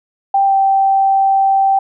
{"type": "tone with pitch glide", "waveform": "sine", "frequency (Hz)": [787, 779.3], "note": ["G5", "G5"], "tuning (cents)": [7, -10], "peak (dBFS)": -9, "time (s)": [0.34, 1.79], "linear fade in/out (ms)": 5, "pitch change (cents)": -17, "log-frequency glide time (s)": [0.45, 0.54], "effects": []}